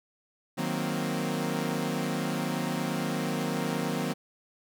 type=chord; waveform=sawtooth; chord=C half-diminished seventh; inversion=first; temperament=equal; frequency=155.56 / 185 / 233.1 / 261.6 Hz; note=Eb3 / Gb3 / Bb3 / C4; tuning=0 / 0 / 0 / 0 cents; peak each=-30 dBFS; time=0.57-4.14 s; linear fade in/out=20 ms; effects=none